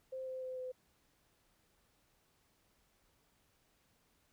sine tone with pitch steps, 522 / 517.8 / 513.6 / 509.5 Hz, C5 / C5 / C5 / C5, -4 / -18 / -32 / -46 cents, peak -40 dBFS, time 0.12-0.72 s, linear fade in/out 10 ms, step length 150 ms, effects pink hiss -74 dBFS RMS until 4.32 s

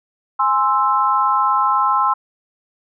sine chord, Ab augmented, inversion none, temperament equal, 830.6 / 1046.5 / 1318.5 Hz, Ab5 / C6 / E6, 0 / 0 / 0 cents, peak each -20 / -16 / -18 dBFS, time 0.39-2.14 s, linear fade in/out 10 ms, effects none

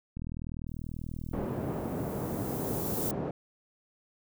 click train, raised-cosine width 5 ms, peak -26 dBFS, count 52, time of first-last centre 0.17-1.439 s, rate 40.2 Hz
violet noise with exponential growth, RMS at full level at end -33 dBFS, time 0.67-3.11 s, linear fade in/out 1 ms, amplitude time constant 530 ms
pink band-pass noise, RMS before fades -34 dBFS, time 1.33-3.31 s, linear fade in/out 5 ms, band 120 to 590 Hz, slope 12 dB/octave
effects none

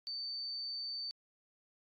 sine tone, 4564 Hz, C#8, 50 cents sharp, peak -38 dBFS, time 0.07-1.11 s, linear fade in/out 0 ms, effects AAC 32 kbps

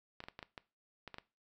clicks, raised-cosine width 0.3 ms, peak -29 dBFS, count 9, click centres 0.204 / 0.239 / 0.285 / 0.391 / 0.428 / 0.578 / 1.077 / 1.143 / 1.184 s, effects noise-tail reverb RT60 0.3 s tail -19 dB re dry

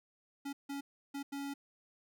square tone bursts at uneven times, 280 Hz, C#4, 18 cents sharp, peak -39 dBFS, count 4, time 0.45-0.53 / 0.69-0.81 / 1.14-1.23 / 1.32-1.54 s, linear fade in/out 10 ms, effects none

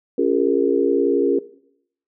sine chord, Bb minor seventh, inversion first, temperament equal with one note detuned, 277.2 / 349.2 / 407.5 / 466.2 Hz, Db4 / F4 / Ab4 / Bb4, 0 / 0 / -33 / 0 cents, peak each -21 dBFS, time 0.18-1.39 s, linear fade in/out 5 ms, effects noise-tail reverb RT60 0.7 s tail -18 dB re dry

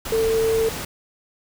sine tone in noise, 447.8 Hz, A4, 30 cents sharp, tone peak -17 dBFS, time 0.12-0.69 s, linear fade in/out 5 ms, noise pink, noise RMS -30 dBFS, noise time 0.05-0.85 s, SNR +10 dB, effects none

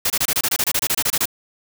white noise bursts, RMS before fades -19 dBFS, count 16, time 0.05-1.256 s, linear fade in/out 5 ms, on 51 ms, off 26 ms, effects none

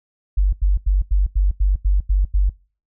sine tone bursts, 48 Hz, G1, 36 cents flat, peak -12 dBFS, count 9, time 0.37-2.498 s, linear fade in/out 10 ms, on 160 ms, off 86 ms, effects noise-tail reverb RT60 0.4 s tail -25 dB re dry

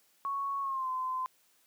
sine tone with pitch glide, 1108.7 to 1028.5 Hz, C#6 to C6, 0 to -30 cents, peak -31 dBFS, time 0.25-1.26 s, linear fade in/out 0 ms, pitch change -130 cents, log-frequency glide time 0.61-0.89 s, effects white hiss -68 dBFS RMS until 1.66 s + high-pass 150 Hz 12 dB/octave

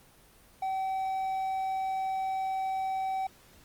triangle tone, 765 Hz, G5, 42 cents flat, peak -27 dBFS, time 0.62-3.27 s, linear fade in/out 5 ms, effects pink hiss -58 dBFS RMS until 3.64 s + Opus 24 kbps

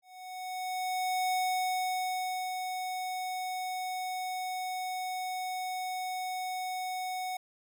square tone with ADSR envelope, 740 Hz, F#5, in tune, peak -28 dBFS, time 0.02-7.37 s, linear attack 1300 ms, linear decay 1200 ms, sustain -6 dB, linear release 5 ms, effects none

